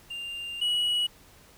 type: tone pair in turn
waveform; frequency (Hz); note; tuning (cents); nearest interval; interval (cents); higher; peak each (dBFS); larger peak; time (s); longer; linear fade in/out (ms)
triangle; 2794 / 2921; F7 / F#7; 0 / -23; minor second; 77; second; -32 / -22; second; 0.1-0.61 / 0.61-1.07; first; 10
effects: pink hiss -55 dBFS RMS until 1.57 s